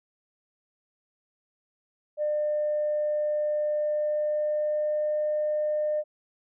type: tone with pitch glide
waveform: sine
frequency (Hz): 600 to 604.5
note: D5 to D5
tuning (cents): +37 to +50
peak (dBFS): -23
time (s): 2.17-6.04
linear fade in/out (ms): 50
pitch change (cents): +13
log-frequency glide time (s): 3.64-5.22
effects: tanh soft clip ceiling -19 dBFS